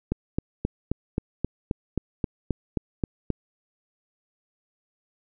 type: click train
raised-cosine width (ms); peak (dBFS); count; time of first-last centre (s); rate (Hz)
3; -11; 13; 0.12-3.303; 3.77
effects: none